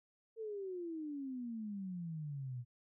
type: exponential sweep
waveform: sine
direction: down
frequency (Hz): 455.7 to 118.7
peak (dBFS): -40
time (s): 0.36-2.65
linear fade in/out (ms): 50
effects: none